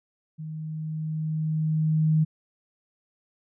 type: tone with level ramp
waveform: sine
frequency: 156.5 Hz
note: D#3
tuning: 10 cents sharp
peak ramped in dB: -33 to -17 dBFS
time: 0.38-2.25 s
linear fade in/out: 20 ms
effects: none